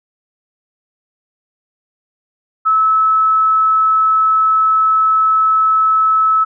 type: tone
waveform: sine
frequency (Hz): 1300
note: E6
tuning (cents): -24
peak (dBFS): -9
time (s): 2.65-6.45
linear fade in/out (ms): 20
effects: none